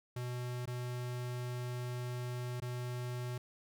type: tone with dropouts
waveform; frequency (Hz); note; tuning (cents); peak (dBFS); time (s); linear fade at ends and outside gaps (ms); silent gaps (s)
square; 123.47; B2; 0; -38; 0.16-3.38; 5; 0.657-0.674 / 2.602-2.62
effects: none